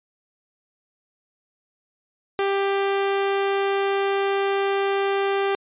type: tone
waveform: sawtooth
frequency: 394.7 Hz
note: G4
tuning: 12 cents sharp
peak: -16 dBFS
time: 2.39-5.55 s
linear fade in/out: 0 ms
effects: resampled to 8000 Hz